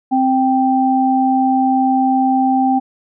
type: tone pair together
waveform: sine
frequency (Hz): 261.6 / 783.9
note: C4 / G5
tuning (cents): 0 / 0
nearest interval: octave + perfect fifth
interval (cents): 1900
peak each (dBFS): -14 / -14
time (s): 0.11-2.8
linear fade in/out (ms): 20
effects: none